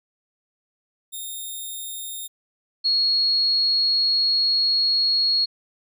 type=tone pair in turn; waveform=5% pulse / sine; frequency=3672 / 4314 Hz; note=A#7 / C#8; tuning=-27 / -48 cents; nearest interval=minor third; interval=279 cents; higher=second; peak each=-23 / -17 dBFS; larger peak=second; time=1.12-2.28 / 2.84-5.46 s; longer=second; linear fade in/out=20 ms; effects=none